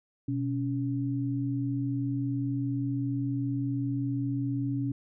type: tone pair together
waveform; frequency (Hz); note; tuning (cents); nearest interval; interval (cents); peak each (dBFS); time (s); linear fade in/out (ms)
sine; 124.63 / 279.6; B2 / C#4; +16 / +15; octave + major second; 1399; -30 / -30; 0.28-4.92; 5
effects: none